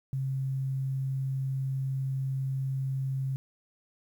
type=tone; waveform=sine; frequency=133.8 Hz; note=C3; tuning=39 cents sharp; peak=-28 dBFS; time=0.13-3.36 s; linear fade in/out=0 ms; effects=10-bit